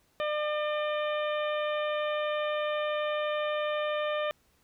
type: harmonic tone with a mistuned harmonic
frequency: 601 Hz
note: D5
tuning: 40 cents sharp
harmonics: 1 / 2 / 3 / 4 / 5 / 6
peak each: -29 / -35 / -39 / -41 / -43 / -45 dBFS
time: 0.2-4.31 s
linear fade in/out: 0 ms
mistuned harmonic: 5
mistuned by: +17 cents
effects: pink hiss -68 dBFS RMS until 4.63 s